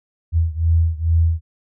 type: beating tone pair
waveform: sine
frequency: 81.6 / 83.9 Hz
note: E2 / E2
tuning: -17 / +31 cents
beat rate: 2.3 Hz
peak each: -16 / -18 dBFS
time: 0.32-1.41 s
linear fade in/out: 50 ms
effects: none